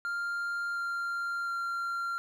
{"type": "tone with pitch steps", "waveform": "triangle", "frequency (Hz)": [1396.9, 1388.9, 1380.9], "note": ["F6", "F6", "F6"], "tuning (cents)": [0, -10, -20], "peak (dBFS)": -29, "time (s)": [0.05, 2.18], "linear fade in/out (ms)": 0, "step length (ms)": 710, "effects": []}